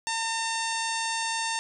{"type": "harmonic tone with a mistuned harmonic", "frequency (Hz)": 906, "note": "A#5", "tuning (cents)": -50, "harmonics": [1, 2, 3, 4, 5, 6, 7, 8, 9, 10], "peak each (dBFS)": [-31, -34, -36, -37, -38, -39, -39, -40, -41, -41], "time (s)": [0.07, 1.59], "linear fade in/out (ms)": 0, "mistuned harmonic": 9, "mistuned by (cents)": 34, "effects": []}